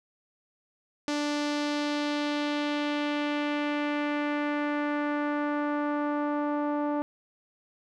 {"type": "tone with low-pass filter sweep", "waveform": "sawtooth", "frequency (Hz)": 293.7, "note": "D4", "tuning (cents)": 0, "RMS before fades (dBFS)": -29, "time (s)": [1.08, 7.02], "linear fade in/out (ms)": 0, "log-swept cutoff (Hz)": [5800, 940], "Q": 1.5, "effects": []}